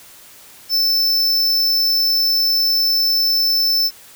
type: tone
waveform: square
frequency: 5290 Hz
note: E8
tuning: 5 cents sharp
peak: -14 dBFS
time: 0.69-3.91 s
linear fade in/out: 50 ms
effects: white hiss -43 dBFS RMS until 4.15 s